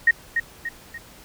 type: tone with echo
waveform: sine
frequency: 1864.7 Hz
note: A#6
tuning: in tune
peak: -11 dBFS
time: 0.07-0.11 s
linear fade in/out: 5 ms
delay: 290 ms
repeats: 3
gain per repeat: -7 dB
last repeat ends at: 0.98 s
effects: pink hiss -47 dBFS RMS until 1.24 s